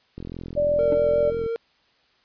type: click train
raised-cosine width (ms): 3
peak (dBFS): -22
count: 56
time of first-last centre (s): 0.18-1.462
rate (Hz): 42.9
type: tone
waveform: sine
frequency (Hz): 586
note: D5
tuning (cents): -4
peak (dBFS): -18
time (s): 0.56-1.31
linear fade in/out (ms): 20
type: tone with vibrato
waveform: triangle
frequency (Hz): 457.2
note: A#4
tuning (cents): -34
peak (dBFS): -22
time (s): 0.79-1.56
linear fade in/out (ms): 0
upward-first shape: sine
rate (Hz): 5.7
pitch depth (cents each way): 16
type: tone with exponential decay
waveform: triangle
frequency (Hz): 293.7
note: D4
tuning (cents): 0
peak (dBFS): -17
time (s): 0.92-0.99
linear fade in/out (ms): 2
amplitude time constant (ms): 15
effects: white hiss -62 dBFS RMS until 2.24 s + resampled to 11025 Hz